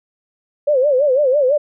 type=tone with vibrato; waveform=sine; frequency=549 Hz; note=C#5; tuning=17 cents flat; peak=-11 dBFS; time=0.67-1.58 s; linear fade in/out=10 ms; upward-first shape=sine; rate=6 Hz; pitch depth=160 cents each way; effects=none